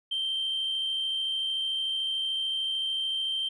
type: tone with amplitude modulation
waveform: sine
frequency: 3136 Hz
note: G7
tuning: in tune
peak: -24 dBFS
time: 0.11-3.49 s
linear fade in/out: 10 ms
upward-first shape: sine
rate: 73.5 Hz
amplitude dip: 35%
effects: tanh soft clip ceiling -24 dBFS